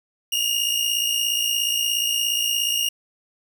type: tone pair together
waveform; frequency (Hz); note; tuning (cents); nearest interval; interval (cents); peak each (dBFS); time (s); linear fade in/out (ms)
sawtooth; 2813 / 2870; F7 / F7; +12 / +47; unison; 35; -20; 0.32-2.89; 5
effects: none